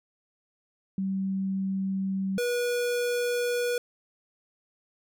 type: tone pair in turn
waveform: sine / square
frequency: 192.4 / 484.8 Hz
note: G3 / B4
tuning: -32 / -32 cents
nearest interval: octave + major third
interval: 1600 cents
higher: second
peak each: -26 dBFS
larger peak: neither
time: 0.98-2.38 / 2.38-3.78 s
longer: neither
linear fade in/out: 2 ms
effects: none